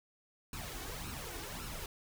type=noise with flanger; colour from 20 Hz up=pink; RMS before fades=-43 dBFS; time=0.53-1.86 s; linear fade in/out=2 ms; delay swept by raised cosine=0.73 to 2.73 ms; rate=1.8 Hz; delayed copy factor=+0.65; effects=none